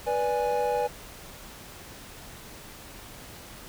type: chord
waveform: triangle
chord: G# diminished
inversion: first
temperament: equal with one note detuned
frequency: 490.2 / 587.3 / 830.6 Hz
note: B4 / D5 / G#5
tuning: -13 / 0 / 0 cents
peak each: -25 / -29 / -26 dBFS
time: 0.06-0.88 s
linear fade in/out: 20 ms
effects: pink hiss -45 dBFS RMS until 3.68 s